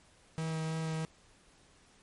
45% pulse tone with vibrato, 160 Hz, D#3, 49 cents sharp, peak -33 dBFS, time 0.38-1.05 s, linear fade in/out 0 ms, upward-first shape sine, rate 3.1 Hz, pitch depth 10 cents each way, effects pink hiss -63 dBFS RMS until 2.02 s + MP3 48 kbps

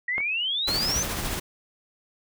sine exponential sweep, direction up, 1900 to 6300 Hz, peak -24 dBFS, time 0.08-1.03 s, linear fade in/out 5 ms
clicks, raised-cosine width 0.5 ms, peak -16 / -26 dBFS, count 2, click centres 0.181 / 0.204 s
pink noise with tremolo, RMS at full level -28 dBFS, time 0.67-1.4 s, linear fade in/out 10 ms, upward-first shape triangle, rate 14 Hz, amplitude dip 40%
effects none

